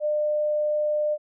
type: tone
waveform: sine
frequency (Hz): 601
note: D5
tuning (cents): +40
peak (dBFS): -21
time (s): 0-1.18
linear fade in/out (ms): 50
effects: none